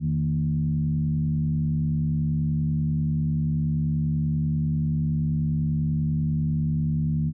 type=tone with frequency modulation; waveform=sine; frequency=155.56 Hz; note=D#3; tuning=in tune; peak=-21 dBFS; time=0-7.33 s; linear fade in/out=50 ms; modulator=70.3 Hz; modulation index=0.8; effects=none